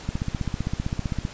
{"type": "click train", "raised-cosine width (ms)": 5, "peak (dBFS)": -13, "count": 19, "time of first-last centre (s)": [0.09, 1.251], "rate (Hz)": 15.5, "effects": ["pink hiss -41 dBFS RMS until 1.33 s", "resampled to 16000 Hz"]}